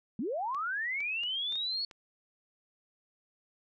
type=linear sweep; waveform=sine; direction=up; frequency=188.4 to 4435 Hz; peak=-31 dBFS; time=0.19-1.85 s; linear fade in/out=2 ms
type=clicks; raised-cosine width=0.2 ms; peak=-32 dBFS; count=6; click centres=0.547 / 1.005 / 1.235 / 1.524 / 1.556 / 1.912 s
effects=none